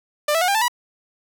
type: tone with pitch steps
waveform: sawtooth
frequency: 595 / 656.4 / 724.1 / 798.8 / 881.3 / 972.2 Hz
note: D5 / E5 / F#5 / G5 / A5 / B5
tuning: +22 / -8 / -38 / +32 / +3 / -28 cents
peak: -13 dBFS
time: 0.28-0.682 s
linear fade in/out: 5 ms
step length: 67 ms
effects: none